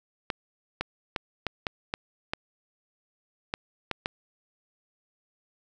clicks, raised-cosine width 0.3 ms, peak -12 dBFS, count 10, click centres 0.302 / 0.81 / 1.162 / 1.467 / 1.668 / 1.939 / 2.335 / 3.539 / 3.913 / 4.059 s, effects none

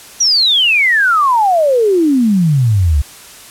sine exponential sweep, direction down, 5920 to 67.3 Hz, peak -8 dBFS, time 0.2-3.02 s, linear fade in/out 10 ms, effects white hiss -36 dBFS RMS until 3.5 s + low-pass 12000 Hz 12 dB/octave

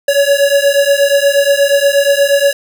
square beating tone pair, 559 / 567.4 Hz, C#5 / C#5, +14 / +40 cents, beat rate 8.4 Hz, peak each -12 dBFS, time 0.08-2.53 s, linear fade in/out 5 ms, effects none

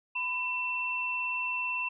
sine tone pair together, 997.6 / 2691 Hz, B5 / E7, +17 / +35 cents, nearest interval octave + perfect fourth, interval 1718 cents, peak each -36 / -30 dBFS, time 0.15-1.89 s, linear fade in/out 10 ms, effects none

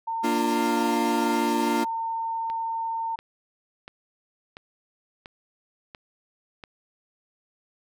sine tone, 908 Hz, A#5, 46 cents flat, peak -26 dBFS, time 0.07-3.16 s, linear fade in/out 10 ms
40% pulse chord, Bb major, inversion none, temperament equal, 233.1 / 293.7 / 349.2 Hz, Bb3 / D4 / F4, 0 / 0 / 0 cents, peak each -26 / -27 / -27 dBFS, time 0.23-1.85 s, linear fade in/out 20 ms
click train, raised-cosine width 0.3 ms, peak -24 dBFS, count 7, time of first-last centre 2.5-6.638 s, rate 1.45 Hz
effects none

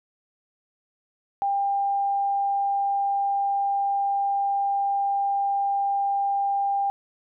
sine tone, 797 Hz, G5, 28 cents sharp, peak -21 dBFS, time 1.42-6.9 s, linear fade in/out 0 ms, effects none

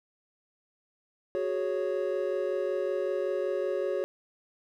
triangle chord, F# suspended second, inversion none, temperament equal, 370 / 415.3 / 554.4 Hz, F#4 / G#4 / C#5, 0 / 0 / 0 cents, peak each -30 / -31 / -29 dBFS, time 1.35-4.04 s, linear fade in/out 0 ms, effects none

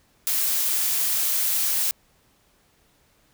blue noise, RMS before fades -23 dBFS, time 0.27-1.91 s, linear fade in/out 0 ms, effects pink hiss -62 dBFS RMS until 3.33 s

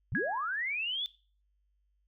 sine linear sweep, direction up, 76.5 to 3537 Hz, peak -31 dBFS, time 0.12-1.06 s, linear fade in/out 0 ms
sine tone with exponential decay, 1658 Hz, G#6, 3 cents flat, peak -27 dBFS, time 0.15-0.75 s, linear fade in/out 1 ms, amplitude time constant 130 ms
effects noise-tail reverb RT60 0.4 s tail -19 dB re dry + added 50 Hz sine -70 dBFS peak until 2.07 s

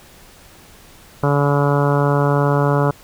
harmonic tone, 143.1 Hz, D3, 45 cents flat, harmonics 1 / 2 / 3 / 4 / 5 / 6 / 7 / 8 / 9 / 10, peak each -16 / -23 / -21 / -22 / -27 / -27 / -25 / -29 / -27 / -30 dBFS, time 1.23-2.91 s, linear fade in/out 5 ms, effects pink hiss -45 dBFS RMS until 3.03 s

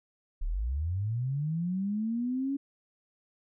sine linear sweep, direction up, 30.14 to 281.5 Hz, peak -28 dBFS, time 0.41-2.57 s, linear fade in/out 10 ms, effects none

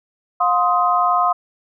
sine tone cluster, 713 / 1044 / 1255 Hz, F5 / C6 / D#6, +36 / -4 / +15 cents, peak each -18 dBFS, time 0.4-1.33 s, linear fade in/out 10 ms, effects none

